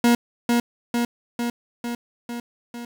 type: tone with echo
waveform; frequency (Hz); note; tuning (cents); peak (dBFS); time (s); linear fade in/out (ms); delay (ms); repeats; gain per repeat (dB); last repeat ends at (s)
40% pulse; 237.8; A#3; +35; -13; 0.04-0.15; 2; 450; 6; -3; 2.85
effects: 9-bit